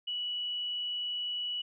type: tone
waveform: sine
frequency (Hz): 2943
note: F#7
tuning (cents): -10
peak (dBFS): -32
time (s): 0.07-1.62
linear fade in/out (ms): 10
effects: none